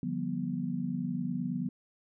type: chord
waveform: sine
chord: G dominant seventh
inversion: second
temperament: just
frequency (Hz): 147 / 176.4 / 196 / 245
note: D3 / F3 / G3 / B3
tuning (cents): +2 / +18 / 0 / -14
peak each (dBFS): -39 / -35 / -39 / -34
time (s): 0.03-1.69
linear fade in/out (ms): 2
effects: none